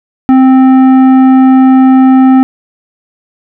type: tone with tanh clipping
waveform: triangle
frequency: 261.6 Hz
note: C4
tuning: in tune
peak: -3 dBFS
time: 0.29-2.43 s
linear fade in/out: 0 ms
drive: 15 dB
effects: none